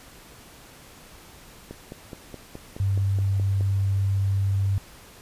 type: click train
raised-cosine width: 2 ms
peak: -23 dBFS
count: 10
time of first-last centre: 1.71-3.609 s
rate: 4.74 Hz
type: tone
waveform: sine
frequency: 98 Hz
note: G2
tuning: in tune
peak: -20 dBFS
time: 2.8-4.78 s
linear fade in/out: 0 ms
effects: pink hiss -48 dBFS RMS until 5.21 s + resampled to 32000 Hz